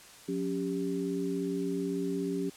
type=tone cluster; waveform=sine; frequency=180.3 / 277.8 / 394.3 Hz; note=F#3 / C#4 / G4; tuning=-45 / +4 / +10 cents; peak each=-35 / -33 / -34 dBFS; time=0.28-2.5 s; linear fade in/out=10 ms; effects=white hiss -52 dBFS RMS until 2.56 s + low-pass 10000 Hz 12 dB/octave